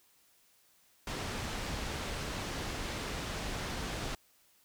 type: low-pass noise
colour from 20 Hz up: pink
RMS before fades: -38 dBFS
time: 1.07-4.15 s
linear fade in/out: 2 ms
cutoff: 6400 Hz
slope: 12 dB/octave
effects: white hiss -67 dBFS RMS until 4.64 s